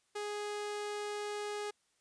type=tone; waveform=sawtooth; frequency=415.3 Hz; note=G#4; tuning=in tune; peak=-33 dBFS; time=0.15-1.71 s; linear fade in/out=10 ms; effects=white hiss -75 dBFS RMS until 2 s + resampled to 22050 Hz